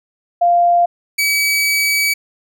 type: tone pair in turn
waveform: sine / sawtooth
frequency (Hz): 696 / 2282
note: F5 / C#7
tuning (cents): -6 / +50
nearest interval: octave + major sixth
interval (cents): 2056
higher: second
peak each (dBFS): -9 / -10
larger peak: first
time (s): 0.41-0.86 / 1.18-2.14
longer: second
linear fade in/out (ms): 10
effects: none